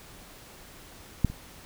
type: clicks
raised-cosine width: 5 ms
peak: -8 / -25 dBFS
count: 2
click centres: 1.247 / 1.3 s
effects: pink hiss -49 dBFS RMS until 1.65 s